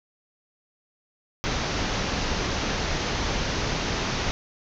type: low-pass noise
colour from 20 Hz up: pink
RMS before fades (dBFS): -27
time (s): 1.44-4.31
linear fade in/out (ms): 0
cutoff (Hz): 6500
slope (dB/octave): 96
effects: none